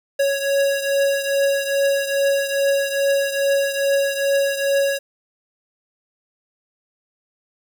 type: beating tone pair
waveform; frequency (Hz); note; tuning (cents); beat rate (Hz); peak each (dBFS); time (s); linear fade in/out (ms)
square; 554.4 / 556.8; C#5 / C#5; 0 / +8; 2.4; -19 / -24; 0.19-4.99; 10
effects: none